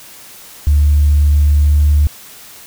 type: tone with pitch glide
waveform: sine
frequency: 73.42 to 73.89 Hz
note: D2 to D2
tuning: 0 to +11 cents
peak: -6 dBFS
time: 0.67-2.07 s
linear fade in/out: 0 ms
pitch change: +11 cents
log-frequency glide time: 1.57-1.71 s
effects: tanh soft clip ceiling -3 dBFS + white hiss -37 dBFS RMS until 2.66 s